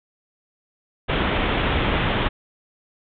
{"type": "low-pass noise", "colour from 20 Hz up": "pink", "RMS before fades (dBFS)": -21, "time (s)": [1.08, 2.29], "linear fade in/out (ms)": 20, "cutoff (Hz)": 3600, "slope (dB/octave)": 96, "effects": ["MP3 96 kbps"]}